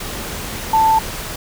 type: tone in noise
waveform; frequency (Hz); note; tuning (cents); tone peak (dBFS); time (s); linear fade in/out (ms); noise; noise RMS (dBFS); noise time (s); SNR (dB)
sine; 885; A5; +10; -10; 0.73-0.99; 5; pink; -27; 0-1.36; +14
effects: none